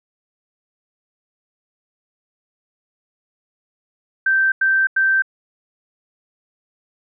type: tone bursts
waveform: sine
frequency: 1560 Hz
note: G6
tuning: 9 cents flat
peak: -13 dBFS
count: 3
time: 4.26-5.222 s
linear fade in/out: 5 ms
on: 260 ms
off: 91 ms
effects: none